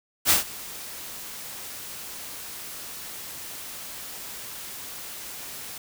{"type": "noise with ADSR envelope", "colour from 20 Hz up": "white", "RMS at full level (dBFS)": -17, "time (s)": [0.25, 5.78], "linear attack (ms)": 54, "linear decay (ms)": 130, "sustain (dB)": -21, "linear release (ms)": 3, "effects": []}